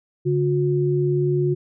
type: tone pair together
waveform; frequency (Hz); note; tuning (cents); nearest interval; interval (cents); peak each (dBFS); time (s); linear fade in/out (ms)
sine; 143 / 360.3; D3 / F#4; -46 / -46; octave + major third; 1600; -20; 0.25-1.55; 20
effects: none